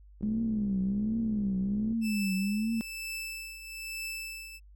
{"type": "click train", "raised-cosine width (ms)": 3, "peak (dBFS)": -31, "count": 110, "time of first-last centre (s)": [0.21, 1.924], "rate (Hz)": 63.6}
{"type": "tone with vibrato", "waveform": "sine", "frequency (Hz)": 207.7, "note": "G#3", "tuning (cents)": 0, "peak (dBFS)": -27, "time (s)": [0.23, 2.81], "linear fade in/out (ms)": 0, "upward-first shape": "triangle", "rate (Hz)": 1.3, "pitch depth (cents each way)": 180}
{"type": "tone with tremolo", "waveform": "sawtooth", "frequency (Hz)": 2637, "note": "E7", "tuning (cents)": 0, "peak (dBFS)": -31, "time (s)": [2.01, 4.6], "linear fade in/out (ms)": 50, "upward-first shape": "triangle", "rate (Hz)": 1.1, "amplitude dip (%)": 70}
{"effects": ["added 50 Hz sine -51 dBFS peak until 4.75 s"]}